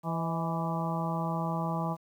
harmonic tone with a mistuned harmonic, 165.9 Hz, E3, 11 cents sharp, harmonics 1 / 2 / 3 / 4 / 5 / 6 / 7, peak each -31 / -41 / -43 / -38 / -37 / -38 / -39 dBFS, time 0.03-1.97 s, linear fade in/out 50 ms, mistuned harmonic 4, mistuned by -48 cents, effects 10-bit

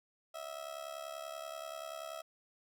30% pulse tone with amplitude modulation, 650 Hz, E5, 24 cents flat, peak -36 dBFS, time 0.34-2.22 s, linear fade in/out 10 ms, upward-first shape sine, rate 70.4 Hz, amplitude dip 80%, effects none

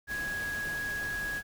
sine tone in noise, 1661.2 Hz, G#6, in tune, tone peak -32 dBFS, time 0.07-1.43 s, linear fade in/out 50 ms, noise pink, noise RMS -42 dBFS, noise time 0.07-1.43 s, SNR +7 dB, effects none

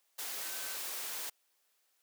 sine tone in noise, 1535 Hz, G6, 37 cents flat, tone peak -51 dBFS, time 0.42-0.77 s, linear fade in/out 10 ms, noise white, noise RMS -40 dBFS, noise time 0.18-1.3 s, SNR -14 dB, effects white hiss -75 dBFS RMS until 2.02 s + high-pass 400 Hz 12 dB/octave

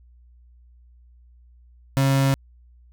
35% pulse tone, 136.1 Hz, C#3, 31 cents flat, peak -15 dBFS, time 1.97-2.34 s, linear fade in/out 0 ms, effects added 60 Hz sine -49 dBFS peak until 2.92 s

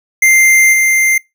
square tone with level steps, 2093 Hz, C7, in tune, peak -6 / -9 dBFS, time 0.22-1.18 s, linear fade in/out 5 ms, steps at 0.72 s, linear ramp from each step 20 ms, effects noise-tail reverb RT60 0.2 s tail -23 dB re dry

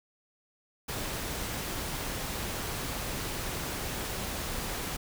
pink noise, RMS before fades -35 dBFS, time 0.88-4.97 s, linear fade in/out 10 ms, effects none

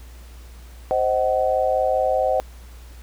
sine chord, C diminished, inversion none, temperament just, 523.3 / 627.9 / 753.5 Hz, C5 / Eb5 / Gb5, 0 / +16 / +31 cents, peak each -21 / -22 / -22 dBFS, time 0.91-2.4 s, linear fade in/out 0 ms, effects added 60 Hz sine -39 dBFS peak until 3.02 s + pink hiss -50 dBFS RMS until 3.02 s

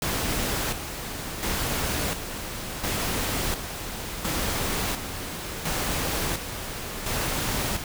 pink noise with tremolo, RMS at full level -27 dBFS, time 0.02-7.84 s, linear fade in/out 2 ms, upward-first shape square, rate 0.71 Hz, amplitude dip 55%, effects none

